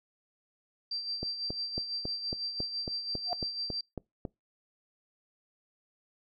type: tone with tremolo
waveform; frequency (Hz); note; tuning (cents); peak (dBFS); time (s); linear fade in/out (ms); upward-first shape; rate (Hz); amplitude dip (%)
sine; 4699; D8; 0; -31; 0.91-3.81; 5; sine; 6; 55
type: click train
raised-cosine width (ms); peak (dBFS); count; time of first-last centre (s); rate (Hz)
2; -22; 12; 1.23-4.252; 3.64
type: tone with exponential growth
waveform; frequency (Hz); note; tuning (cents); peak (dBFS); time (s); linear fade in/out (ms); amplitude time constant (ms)
sine; 713; F5; +36; -25; 3.25-3.33; 0; 16
effects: noise-tail reverb RT60 0.2 s tail -25 dB re dry